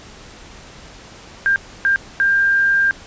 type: tone bursts at uneven times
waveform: sine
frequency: 1595 Hz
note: G6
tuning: 30 cents sharp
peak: -12 dBFS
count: 3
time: 1.46-1.56 / 1.85-1.96 / 2.2-2.91 s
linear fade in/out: 0 ms
effects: pink hiss -40 dBFS RMS until 3.06 s + resampled to 16000 Hz